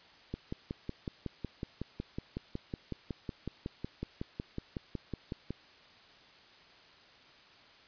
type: click train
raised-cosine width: 3 ms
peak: -23 dBFS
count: 29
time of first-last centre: 0.34-5.506 s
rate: 5.42 Hz
effects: white hiss -58 dBFS RMS until 7.87 s + resampled to 11025 Hz